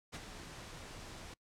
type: noise with ADSR envelope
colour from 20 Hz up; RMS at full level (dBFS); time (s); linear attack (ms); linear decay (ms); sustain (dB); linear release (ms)
pink; -42; 0.12-1.34; 28; 31; -7; 5
effects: noise-tail reverb RT60 0.1 s tail -24 dB re dry + low-pass 8000 Hz 12 dB/octave